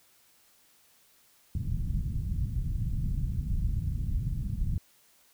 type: low-pass noise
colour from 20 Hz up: pink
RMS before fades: -30 dBFS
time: 1.55-4.78 s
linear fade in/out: 2 ms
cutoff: 160 Hz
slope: 24 dB/octave
effects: white hiss -63 dBFS RMS until 5.33 s